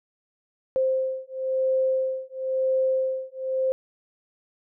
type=beating tone pair; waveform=sine; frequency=523.3 / 524.28 Hz; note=C5 / C5; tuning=0 / +3 cents; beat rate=0.98 Hz; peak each=-25 dBFS; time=0.76-3.72 s; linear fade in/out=0 ms; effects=none